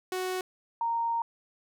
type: tone pair in turn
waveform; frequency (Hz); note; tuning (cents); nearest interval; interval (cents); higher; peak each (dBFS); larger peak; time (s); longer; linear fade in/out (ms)
sawtooth / sine; 370 / 927; F#4 / A#5; 0 / -10; octave + major third; 1590; second; -26; neither; 0.12-0.41 / 0.81-1.22; second; 2
effects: none